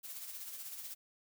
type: noise with tremolo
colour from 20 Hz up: blue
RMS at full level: -44 dBFS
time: 0.03-0.95 s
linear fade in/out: 20 ms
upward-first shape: sine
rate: 16 Hz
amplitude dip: 45%
effects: none